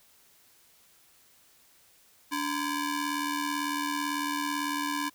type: ring-modulated tone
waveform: sawtooth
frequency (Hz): 656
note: E5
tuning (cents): -9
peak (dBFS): -22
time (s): 2.31-5.1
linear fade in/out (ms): 20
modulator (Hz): 367
effects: white hiss -61 dBFS RMS until 5.14 s